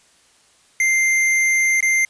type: tone with dropouts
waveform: square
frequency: 2093 Hz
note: C7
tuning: in tune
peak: -15 dBFS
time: 0.8-2.05 s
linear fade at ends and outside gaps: 2 ms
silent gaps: 1.806-1.826 s
effects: white hiss -55 dBFS RMS until 2.09 s + resampled to 22050 Hz